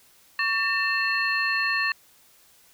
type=tone cluster; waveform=sine; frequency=1126 / 1799 / 2670 / 4254 Hz; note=C#6 / A6 / E7 / C8; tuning=+27 / +38 / +22 / +28 cents; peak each=-30 / -24 / -28 / -32 dBFS; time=0.39-1.92 s; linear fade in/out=2 ms; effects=white hiss -57 dBFS RMS until 2.73 s